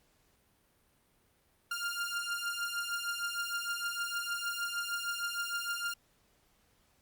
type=beating tone pair; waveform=sawtooth; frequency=1396.9 / 1403.4 Hz; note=F6 / F6; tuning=0 / +8 cents; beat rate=6.5 Hz; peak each=-34 / -33 dBFS; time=1.71-5.94 s; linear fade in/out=5 ms; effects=pink hiss -70 dBFS RMS until 7.01 s + Opus 48 kbps